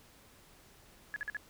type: tone bursts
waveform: sine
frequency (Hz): 1693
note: G#6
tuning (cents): +33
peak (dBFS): -34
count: 4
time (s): 1.14-1.368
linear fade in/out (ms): 0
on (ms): 21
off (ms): 48
effects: pink hiss -60 dBFS RMS until 1.49 s